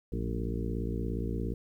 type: harmonic tone with a mistuned harmonic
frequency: 57.1 Hz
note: A#1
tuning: 35 cents flat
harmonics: 1 / 2 / 3 / 4 / 5 / 6 / 7 / 8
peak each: -34 / -37 / -39 / -40 / -41 / -42 / -42 / -43 dBFS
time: 0.12-1.54 s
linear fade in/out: 5 ms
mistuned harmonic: 3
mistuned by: +92 cents
effects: 11-bit